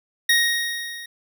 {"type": "tone with level ramp", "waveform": "25% pulse", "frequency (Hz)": 1872, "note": "A#6", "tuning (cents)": 7, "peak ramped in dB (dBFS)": [-10, -31], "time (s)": [0.29, 1.06], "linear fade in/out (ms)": 5, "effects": []}